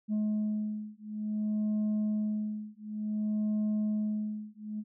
sine beating tone pair, 212.2 / 212.76 Hz, G#3 / G#3, +38 / +42 cents, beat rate 0.56 Hz, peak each -30 / -30 dBFS, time 0.08-4.84 s, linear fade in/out 50 ms, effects tanh soft clip ceiling -26 dBFS

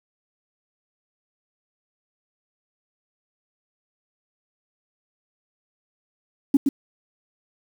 sine tone with echo, 277.2 Hz, C#4, in tune, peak -10 dBFS, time 6.54-6.57 s, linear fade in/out 5 ms, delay 120 ms, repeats 1, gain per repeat -5 dB, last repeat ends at 6.69 s, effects tanh soft clip ceiling -6 dBFS + 7-bit

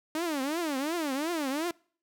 sawtooth tone with vibrato, 302.3 Hz, D#4, 50 cents flat, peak -25 dBFS, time 0.15-1.71 s, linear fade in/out 2 ms, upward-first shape triangle, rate 2.8 Hz, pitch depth 290 cents each way, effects noise-tail reverb RT60 0.5 s tail -26 dB re dry

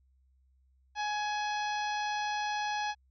harmonic tone with a mistuned harmonic, 837 Hz, G#5, 13 cents sharp, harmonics 1 / 2 / 3 / 4 / 5 / 6 / 7, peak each -32 / -38 / -42 / -44 / -46 / -48 / -49 dBFS, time 0.95-2.95 s, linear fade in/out 50 ms, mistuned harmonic 3, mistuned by +21 cents, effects added 65 Hz sine -64 dBFS peak until 3.1 s

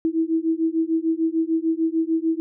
sine beating tone pair, 321.6 / 328.3 Hz, E4 / E4, -43 / -7 cents, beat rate 6.7 Hz, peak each -22 dBFS, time 0.05-2.4 s, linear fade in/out 0 ms, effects none

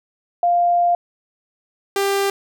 sine / sawtooth tone pair in turn, 698.5 / 396.1 Hz, F5 / G4, 0 / +18 cents, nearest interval minor seventh, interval 982 cents, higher first, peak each -13 dBFS, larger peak neither, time 0.43-0.95 / 1.96-2.3 s, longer first, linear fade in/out 2 ms, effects none

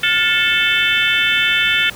harmonic tone with a mistuned harmonic, 440 Hz, A4, in tune, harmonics 3 / 4 / 5 / 6 / 7 / 8, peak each -20 / -20 / -20 / -20 / -20 / -20 dBFS, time 0.03-1.9 s, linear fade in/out 5 ms, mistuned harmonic 3, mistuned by +130 cents, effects pink hiss -35 dBFS RMS until 1.95 s + high-pass 60 Hz 12 dB/octave

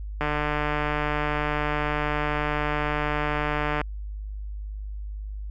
click train, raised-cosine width 0.5 ms, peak -11 dBFS, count 538, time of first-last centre 0.21-3.814 s, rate 149 Hz, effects added 51 Hz sine -31 dBFS peak until 5.5 s

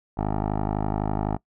10% pulse tone with low-pass filter, 51.91 Hz, G#1, in tune, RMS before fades -26 dBFS, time 0.17-1.37 s, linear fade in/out 10 ms, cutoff 880 Hz, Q 2.4, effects noise-tail reverb RT60 0.1 s tail -22 dB re dry

